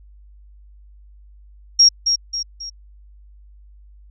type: tone with echo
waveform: sine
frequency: 5588 Hz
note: F8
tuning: in tune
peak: -7 dBFS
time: 1.79-1.89 s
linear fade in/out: 10 ms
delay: 270 ms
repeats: 3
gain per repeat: -7 dB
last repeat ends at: 2.7 s
effects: added 50 Hz sine -43 dBFS peak until 4.1 s